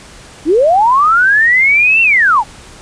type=linear two-way sweep; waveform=sine; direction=up then down; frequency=277.2 to 2735 to 771 Hz; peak=-6 dBFS; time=0.45-2.44 s; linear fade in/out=50 ms; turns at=2.02 s; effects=pink hiss -36 dBFS RMS until 2.81 s + resampled to 22050 Hz